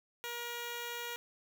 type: tone with notch filter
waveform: 5% pulse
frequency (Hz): 475.8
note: A#4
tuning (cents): +35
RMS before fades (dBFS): -41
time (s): 0.24-1.16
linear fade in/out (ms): 0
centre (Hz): 4900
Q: 1.6
effects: none